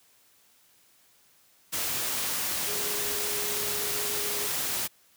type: tone in noise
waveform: sine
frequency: 415.3 Hz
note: G#4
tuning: in tune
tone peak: -38 dBFS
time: 2.67-4.48 s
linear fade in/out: 20 ms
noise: white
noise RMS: -30 dBFS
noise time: 1.72-4.88 s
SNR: -11 dB
effects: white hiss -62 dBFS RMS until 5.16 s + high-pass 60 Hz 12 dB/octave